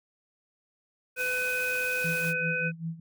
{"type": "harmonic tone", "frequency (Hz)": 502, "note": "B4", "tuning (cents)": 28, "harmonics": [1, 3, 5], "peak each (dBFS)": [-35, -30, -30], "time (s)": [1.16, 2.72], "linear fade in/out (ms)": 50}
{"type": "noise", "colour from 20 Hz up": "white", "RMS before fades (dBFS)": -40, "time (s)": [1.16, 2.34], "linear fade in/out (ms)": 50}
{"type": "tone with tremolo", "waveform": "sine", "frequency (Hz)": 164.5, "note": "E3", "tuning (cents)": -3, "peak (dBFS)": -29, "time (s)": [2.04, 3], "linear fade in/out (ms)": 5, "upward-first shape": "sine", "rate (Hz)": 5.1, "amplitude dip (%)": 85}
{"effects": []}